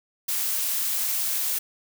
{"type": "noise", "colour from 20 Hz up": "blue", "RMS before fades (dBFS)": -26, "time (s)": [0.28, 1.59], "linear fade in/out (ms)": 10, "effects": []}